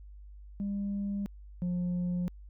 sine tone pair in turn, 200.5 / 177.71 Hz, G3 / F3, +39 / +30 cents, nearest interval major second, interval 209 cents, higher first, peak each -29 / -26 dBFS, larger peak second, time 0.6-1.26 / 1.62-2.28 s, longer neither, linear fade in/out 0 ms, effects tanh soft clip ceiling -28 dBFS + added 50 Hz sine -46 dBFS peak until 2.49 s

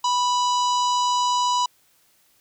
harmonic tone, 986 Hz, B5, 3 cents flat, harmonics 1 / 3 / 4 / 5 / 6 / 7 / 8, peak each -19 / -31 / -31 / -34 / -36 / -34 / -44 dBFS, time 0.04-1.66 s, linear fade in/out 5 ms, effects white hiss -61 dBFS RMS until 2.4 s

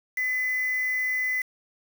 sine tone with quantisation, 2014 Hz, B6, 33 cents sharp, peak -24 dBFS, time 0.17-1.42 s, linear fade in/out 5 ms, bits 6, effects none

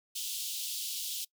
pink high-pass noise, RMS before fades -37 dBFS, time 0.15-1.25 s, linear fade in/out 10 ms, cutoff 3000 Hz, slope 48 dB/octave, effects noise-tail reverb RT60 0.1 s tail -22 dB re dry

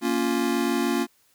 square chord, Bb minor, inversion none, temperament just, 233.1 / 279.7 / 349.6 Hz, Bb3 / Db4 / F4, 0 / +16 / +2 cents, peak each -27 dBFS, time 0.01-1.07 s, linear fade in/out 50 ms, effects white hiss -63 dBFS RMS until 1.34 s

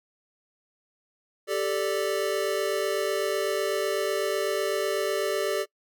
square chord, G suspended second, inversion none, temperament equal, 392 / 440 / 587.3 Hz, G4 / A4 / D5, 0 / 0 / 0 cents, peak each -30 dBFS, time 1.47-5.66 s, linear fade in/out 50 ms, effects noise-tail reverb RT60 0.1 s tail -23 dB re dry

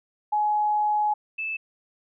sine tone pair in turn, 842 / 2627 Hz, G#5 / E7, +24 / -7 cents, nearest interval octave + minor sixth, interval 1969 cents, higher second, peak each -20 / -27 dBFS, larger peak first, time 0.32-1.14 / 1.38-1.57 s, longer first, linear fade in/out 10 ms, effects none

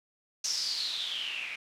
blue noise with low-pass filter sweep, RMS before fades -34 dBFS, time 0.44-1.56 s, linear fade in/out 5 ms, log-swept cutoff 5800 to 2300 Hz, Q 8.8, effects none

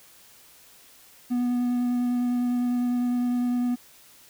triangle tone with vibrato, 244.9 Hz, B3, 14 cents flat, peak -20 dBFS, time 1.3-3.76 s, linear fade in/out 20 ms, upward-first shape triangle, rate 9.9 Hz, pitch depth 13 cents each way, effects white hiss -53 dBFS RMS until 4.29 s

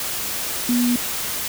sine tone in noise, 242.9 Hz, B3, 29 cents flat, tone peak -16 dBFS, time 0.69-0.96 s, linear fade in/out 2 ms, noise white, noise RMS -26 dBFS, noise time 0-1.48 s, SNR +7 dB, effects none

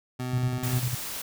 25% pulse tone, 126.1 Hz, B2, 36 cents sharp, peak -26 dBFS, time 0.19-0.8 s, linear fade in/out 10 ms
sine tone with tremolo, 123.47 Hz, B2, in tune, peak -24 dBFS, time 0.33-0.95 s, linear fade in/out 5 ms, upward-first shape square, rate 10 Hz, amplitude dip 65%
white noise, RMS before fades -35 dBFS, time 0.63-1.22 s, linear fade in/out 5 ms
effects none

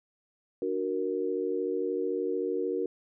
sine chord, D augmented, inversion none, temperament equal with one note detuned, 296.7 / 370 / 466.2 Hz, D4 / F#4 / A#4, +18 / 0 / 0 cents, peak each -35 / -31 / -31 dBFS, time 0.62-2.86 s, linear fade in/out 2 ms, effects none

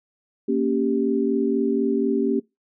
sine chord, G diminished, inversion first, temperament equal, 233.1 / 277.2 / 392 Hz, Bb3 / Db4 / G4, 0 / 0 / 0 cents, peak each -23 dBFS, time 0.48-2.4 s, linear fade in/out 10 ms, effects noise-tail reverb RT60 0.2 s tail -22 dB re dry

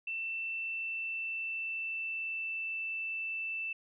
sine tone with pitch glide, 2675 to 2655 Hz, E7 to E7, +25 to +12 cents, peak -34 dBFS, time 0.07-3.73 s, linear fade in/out 5 ms, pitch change -13 cents, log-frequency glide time 0.54-2.83 s, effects none

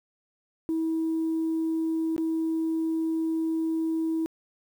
sine tone with dropouts, 323.3 Hz, E4, 34 cents flat, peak -23 dBFS, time 0.69-4.26 s, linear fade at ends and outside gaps 0 ms, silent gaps 2.164-2.18 s, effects tanh soft clip ceiling -21 dBFS + 9-bit

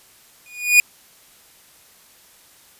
45% pulse tone with exponential growth, 2455 Hz, D#7, 24 cents flat, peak -6 dBFS, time 0.46-0.8 s, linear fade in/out 1 ms, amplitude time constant 72 ms, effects white hiss -51 dBFS RMS until 2.79 s + resampled to 32000 Hz

